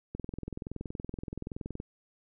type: click train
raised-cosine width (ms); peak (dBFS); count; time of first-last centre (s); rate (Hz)
3; -24; 36; 0.15-1.801; 21.2
effects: none